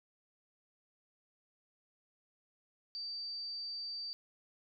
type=tone; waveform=sine; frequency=4640 Hz; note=D8; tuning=22 cents flat; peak=-39 dBFS; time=2.95-4.13 s; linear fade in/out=0 ms; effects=none